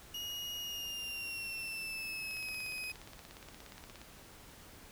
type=tone with pitch glide; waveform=35% pulse; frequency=2877 to 2519 Hz; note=F#7 to D#7; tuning=-49 to +21 cents; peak=-37 dBFS; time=0.14-2.92 s; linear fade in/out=5 ms; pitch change=-230 cents; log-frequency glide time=0.6-2.63 s
type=click train; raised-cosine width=0.2 ms; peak=-33 dBFS; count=30; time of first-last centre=2.31-4.016 s; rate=17 Hz
effects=pink hiss -55 dBFS RMS until 4.91 s